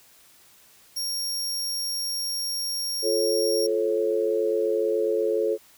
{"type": "tone", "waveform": "sawtooth", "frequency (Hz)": 5570, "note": "F8", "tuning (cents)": -5, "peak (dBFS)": -24, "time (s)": [0.96, 3.67], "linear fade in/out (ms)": 10}
{"type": "chord", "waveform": "sine", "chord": "F augmented", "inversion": "none", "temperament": "just", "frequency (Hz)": [349.2, 436.5, 545.7], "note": ["F4", "A4", "C#5"], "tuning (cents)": [0, -14, -27], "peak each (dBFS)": [-28, -23, -27], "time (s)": [3.02, 5.58], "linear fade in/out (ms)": 50}
{"effects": ["white hiss -55 dBFS RMS until 5.77 s"]}